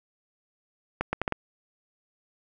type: accelerating click train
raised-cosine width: 0.5 ms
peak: -11 dBFS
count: 5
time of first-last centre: 1.01-1.323 s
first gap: 120 ms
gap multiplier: 0.72
effects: none